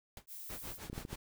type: noise with exponential decay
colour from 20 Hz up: pink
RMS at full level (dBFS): -45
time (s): 0.17-0.26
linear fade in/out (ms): 2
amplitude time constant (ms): 19
type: noise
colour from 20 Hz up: violet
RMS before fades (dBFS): -47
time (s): 0.27-0.8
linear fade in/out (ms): 50
type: noise with tremolo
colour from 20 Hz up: pink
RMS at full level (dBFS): -45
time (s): 0.49-1.16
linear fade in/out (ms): 10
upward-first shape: sine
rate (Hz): 6.5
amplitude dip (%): 95
type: clicks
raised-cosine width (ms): 3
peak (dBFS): -29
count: 5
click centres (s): 0.899 / 0.93 / 0.979 / 1.051 / 1.13
effects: none